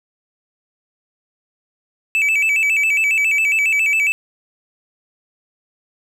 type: tone with vibrato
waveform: triangle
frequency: 2455 Hz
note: D#7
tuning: 24 cents flat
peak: -12 dBFS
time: 2.15-4.12 s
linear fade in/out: 0 ms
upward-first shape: square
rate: 7.3 Hz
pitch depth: 120 cents each way
effects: none